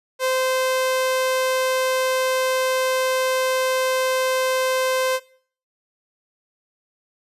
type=tone; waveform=sawtooth; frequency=518 Hz; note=C5; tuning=17 cents flat; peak=-15 dBFS; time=0.19-5.2 s; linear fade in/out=50 ms; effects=noise-tail reverb RT60 0.5 s tail -20 dB re dry + resampled to 32000 Hz